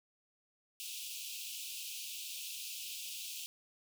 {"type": "high-pass noise", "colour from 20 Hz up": "pink", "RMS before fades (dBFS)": -44, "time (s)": [0.8, 3.46], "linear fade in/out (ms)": 0, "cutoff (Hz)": 2500, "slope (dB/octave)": 96, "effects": []}